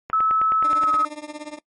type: click train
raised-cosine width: 0.5 ms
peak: -16 dBFS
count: 9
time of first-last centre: 0.1-0.941 s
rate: 9.51 Hz
type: tone with pitch glide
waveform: sine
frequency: 1300 to 1276.2 Hz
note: E6 to D#6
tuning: -24 to +44 cents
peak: -16 dBFS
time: 0.13-1.05 s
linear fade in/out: 2 ms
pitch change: -32 cents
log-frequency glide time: 0.82-0.9 s
type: tone with tremolo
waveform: 20% pulse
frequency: 300 Hz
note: D4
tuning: 37 cents sharp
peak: -24 dBFS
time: 0.64-1.59 s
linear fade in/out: 5 ms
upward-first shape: triangle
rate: 17 Hz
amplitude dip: 95%
effects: noise-tail reverb RT60 0.1 s tail -23 dB re dry + MP3 48 kbps